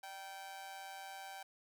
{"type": "tone with amplitude modulation", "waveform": "sawtooth", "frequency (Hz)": 777, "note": "G5", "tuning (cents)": -16, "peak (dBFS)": -40, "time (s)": [0.03, 1.43], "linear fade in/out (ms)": 5, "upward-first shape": "sine", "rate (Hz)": 178, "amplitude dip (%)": 65, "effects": []}